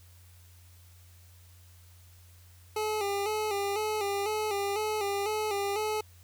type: tone with vibrato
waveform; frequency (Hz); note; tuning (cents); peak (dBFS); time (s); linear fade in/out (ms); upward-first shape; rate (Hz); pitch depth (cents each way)
25% pulse; 414.5; G#4; -3; -25; 2.76-6.01; 5; square; 2; 59
effects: added 88 Hz sine -53 dBFS peak until 6.23 s + white hiss -61 dBFS RMS until 6.23 s